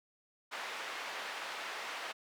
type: band-pass noise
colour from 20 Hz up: white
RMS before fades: -42 dBFS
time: 0.51-2.13 s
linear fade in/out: 20 ms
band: 570 to 2400 Hz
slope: 12 dB/octave
effects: none